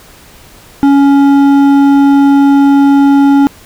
triangle tone with hard clipping, 279.4 Hz, C#4, 14 cents sharp, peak -5 dBFS, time 0.83-3.47 s, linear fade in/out 0 ms, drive 12 dB, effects pink hiss -38 dBFS RMS until 3.65 s

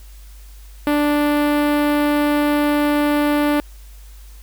sawtooth tone with notch filter, 293.7 Hz, D4, in tune, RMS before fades -17 dBFS, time 0.87-3.6 s, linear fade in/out 0 ms, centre 6400 Hz, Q 0.5, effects added 50 Hz sine -37 dBFS peak until 4.42 s + white hiss -50 dBFS RMS until 4.42 s

